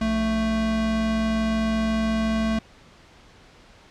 square tone pair together, 58.67 / 221.5 Hz, A#1 / A3, +12 / +12 cents, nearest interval octave + major seventh, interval 2300 cents, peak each -31 / -22 dBFS, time 0.01-2.59 s, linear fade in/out 5 ms, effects pink hiss -51 dBFS RMS until 3.9 s + low-pass 5000 Hz 12 dB/octave

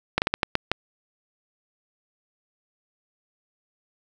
slowing click train, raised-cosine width 0.3 ms, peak -4 dBFS, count 7, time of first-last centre 0.18-0.716 s, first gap 39 ms, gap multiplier 1.33, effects 7-bit

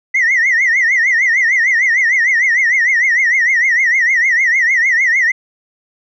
sine tone with vibrato, 1975.5 Hz, B6, in tune, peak -8 dBFS, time 0.14-5.32 s, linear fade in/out 10 ms, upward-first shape triangle, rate 6.6 Hz, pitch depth 180 cents each way, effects tanh soft clip ceiling -7 dBFS

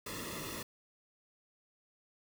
pink noise with comb filter, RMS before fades -42 dBFS, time 0.06-0.63 s, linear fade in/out 5 ms, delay 1.3 ms, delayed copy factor -0.85, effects none

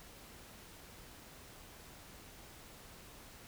silence, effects pink hiss -55 dBFS RMS until 3.47 s

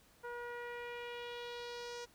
sawtooth tone with low-pass filter sweep, 480 Hz, B4, 49 cents flat, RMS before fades -45 dBFS, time 0.23-2.06 s, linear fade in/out 20 ms, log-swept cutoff 1400 to 6000 Hz, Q 2.2, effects pink hiss -66 dBFS RMS until 2.14 s

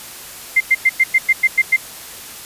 sine tone bursts, 2093 Hz, C7, in tune, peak -8 dBFS, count 9, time 0.56-1.765 s, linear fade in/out 10 ms, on 45 ms, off 100 ms, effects white hiss -34 dBFS RMS until 2.45 s + resampled to 32000 Hz

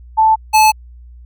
sine / square tone pair in turn, 879 / 865.9 Hz, A5 / A5, -2 / -28 cents, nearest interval unison, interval 26 cents, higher first, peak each -7 dBFS, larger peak neither, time 0.17-0.36 / 0.53-0.72 s, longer neither, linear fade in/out 20 ms, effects added 60 Hz sine -35 dBFS peak until 1.25 s

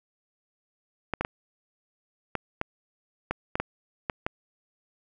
clicks, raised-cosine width 0.5 ms, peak -12 dBFS, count 10, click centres 1.137 / 1.21 / 1.249 / 2.353 / 2.614 / 3.31 / 3.555 / 3.6 / 4.098 / 4.265 s, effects none

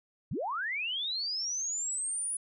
sine linear sweep, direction up, 82.9 to 9956 Hz, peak -31 dBFS, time 0.31-2.37 s, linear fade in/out 5 ms, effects none

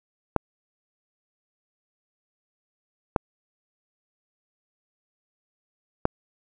clicks, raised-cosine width 1 ms, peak -5 dBFS, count 3, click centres 0.363 / 3.162 / 6.054 s, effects none

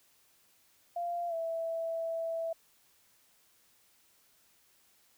sine tone with pitch glide, 693 to 659 Hz, F5 to E5, -14 to -1 cents, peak -32 dBFS, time 0.96-2.53 s, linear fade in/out 5 ms, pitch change -87 cents, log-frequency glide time 1.28-1.34 s, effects white hiss -67 dBFS RMS until 5.17 s

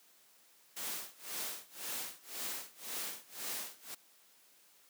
white noise with tremolo, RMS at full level -39 dBFS, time 0.76-3.95 s, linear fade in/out 10 ms, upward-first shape sine, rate 1.9 Hz, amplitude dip 95%, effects white hiss -65 dBFS RMS until 4.89 s + high-pass 200 Hz 12 dB/octave

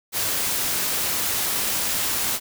white noise, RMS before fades -24 dBFS, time 0.12-2.4 s, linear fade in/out 50 ms, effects none

